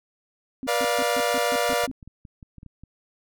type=tone bursts; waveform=sine; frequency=262.7 Hz; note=C4; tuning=7 cents sharp; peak=-29 dBFS; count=8; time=0.63-1.914 s; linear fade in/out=0 ms; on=38 ms; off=140 ms
type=chord; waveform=sawtooth; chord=B diminished; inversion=none; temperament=equal with one note detuned; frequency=482.6 / 587.3 / 698.5 Hz; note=B4 / D5 / F5; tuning=-40 / 0 / 0 cents; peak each=-22 dBFS; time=0.67-1.87 s; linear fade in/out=20 ms
type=clicks; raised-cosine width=5 ms; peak=-31 dBFS; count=12; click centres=1.693 / 1.727 / 1.838 / 1.897 / 2.028 / 2.076 / 2.252 / 2.428 / 2.583 / 2.631 / 2.663 / 2.836 s
effects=none